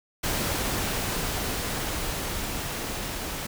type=noise with level ramp; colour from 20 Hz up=pink; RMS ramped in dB=-27 to -33 dBFS; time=0.23-3.47 s; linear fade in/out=10 ms; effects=none